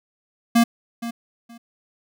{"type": "tone with echo", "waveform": "square", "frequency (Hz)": 233.5, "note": "A#3", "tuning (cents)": 3, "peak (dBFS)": -13, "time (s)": [0.55, 0.64], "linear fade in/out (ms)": 10, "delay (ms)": 470, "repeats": 2, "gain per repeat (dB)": -14, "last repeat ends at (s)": 1.58, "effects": []}